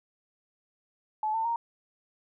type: tone with pitch steps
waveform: sine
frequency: 861 / 896 / 931 Hz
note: A5 / A5 / A#5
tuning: -38 / +31 / -2 cents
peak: -26 dBFS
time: 1.23-1.56 s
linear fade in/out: 2 ms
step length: 110 ms
effects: none